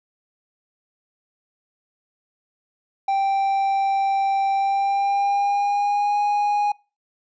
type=tone with pitch glide; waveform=triangle; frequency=784 to 824.9 Hz; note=G5 to G#5; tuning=0 to -12 cents; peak=-16 dBFS; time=3.08-6.72 s; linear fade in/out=5 ms; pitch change=+88 cents; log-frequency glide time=4.54-6.19 s; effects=noise-tail reverb RT60 0.3 s tail -24 dB re dry + resampled to 16000 Hz